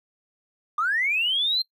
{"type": "linear sweep", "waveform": "triangle", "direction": "up", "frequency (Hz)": [1168, 4186], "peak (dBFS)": -17, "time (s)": [0.78, 1.62], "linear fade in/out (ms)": 5, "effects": ["noise-tail reverb RT60 0.1 s tail -24 dB re dry", "tanh soft clip ceiling -19 dBFS"]}